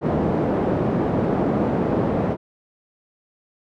pink band-pass noise, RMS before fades -21 dBFS, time 0.01-2.37 s, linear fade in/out 50 ms, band 150 to 600 Hz, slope 12 dB/octave, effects none

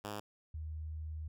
5% pulse / sine tone pair in turn, 103.83 / 78.12 Hz, G#2 / D#2, 0 / +8 cents, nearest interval perfect fourth, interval 492 cents, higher first, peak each -29 / -39 dBFS, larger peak first, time 0.04-0.2 / 0.54-1.28 s, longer second, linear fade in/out 5 ms, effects none

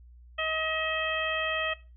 harmonic tone with a mistuned harmonic, 634 Hz, D#5, 32 cents sharp, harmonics 1 / 2 / 3 / 4 / 5, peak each -34 / -34 / -34 / -34 / -34 dBFS, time 0.38-1.74 s, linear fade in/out 10 ms, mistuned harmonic 4, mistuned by +29 cents, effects noise-tail reverb RT60 0.3 s tail -18 dB re dry + added 60 Hz sine -49 dBFS peak until 1.96 s

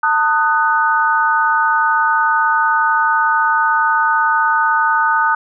sine chord, D# diminished, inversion second, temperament just, 896 / 1244.5 / 1493.4 Hz, A5 / D#6 / F#6, +31 / 0 / +16 cents, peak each -16 dBFS, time 0.03-5.35 s, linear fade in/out 5 ms, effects none

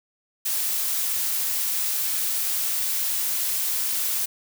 blue noise, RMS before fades -25 dBFS, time 0.45-4.26 s, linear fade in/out 10 ms, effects none

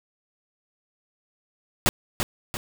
pink noise with echo, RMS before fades -19 dBFS, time 1.86-1.89 s, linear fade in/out 0 ms, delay 340 ms, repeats 2, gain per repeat -6 dB, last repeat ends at 2.57 s, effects none

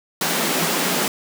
pink high-pass noise, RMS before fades -21 dBFS, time 0.21-1.08 s, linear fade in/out 2 ms, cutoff 160 Hz, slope 96 dB/octave, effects none

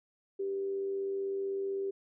sine tone with amplitude modulation, 392 Hz, G4, in tune, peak -30 dBFS, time 0.39-1.91 s, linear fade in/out 10 ms, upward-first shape sine, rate 95.8 Hz, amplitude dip 30%, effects none

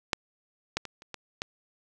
clicks, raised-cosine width 0.2 ms, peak -7 / -10 / -21 / -30 / -20 / -14 dBFS, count 6, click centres 0.132 / 0.77 / 0.853 / 1.021 / 1.143 / 1.419 s, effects none

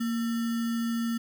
sine tone with sample-and-hold, 231.8 Hz, A#3, 10 cents flat, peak -26 dBFS, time 0-1.18 s, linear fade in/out 10 ms, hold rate 1575 Hz, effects none

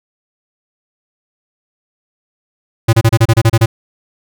square tone bursts, 113.4 Hz, A#2, 47 cents flat, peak -6 dBFS, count 10, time 2.88-3.66 s, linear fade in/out 10 ms, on 51 ms, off 30 ms, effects none

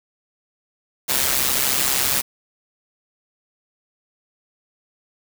white noise with amplitude modulation, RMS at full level -17 dBFS, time 1.08-2.22 s, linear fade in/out 20 ms, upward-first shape sine, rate 133 Hz, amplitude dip 70%, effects none

